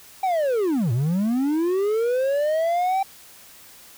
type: linear two-way sweep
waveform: triangle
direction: down then up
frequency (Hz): 784 to 110 to 784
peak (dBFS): -17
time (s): 0.23-3.03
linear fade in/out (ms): 5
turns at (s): 0.92
effects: white hiss -47 dBFS RMS until 3.97 s